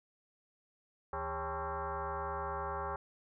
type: tone with frequency modulation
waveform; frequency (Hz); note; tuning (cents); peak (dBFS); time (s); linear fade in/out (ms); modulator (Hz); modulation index
sine; 164.81; E3; 0; -35; 1.13-2.96; 2; 239; 5.1
effects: none